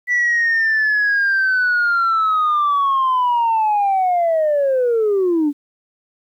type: linear sweep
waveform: sine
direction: down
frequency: 1973 to 280.1 Hz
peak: -12 dBFS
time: 0.07-5.53 s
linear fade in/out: 50 ms
effects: tanh soft clip ceiling -11 dBFS + 9-bit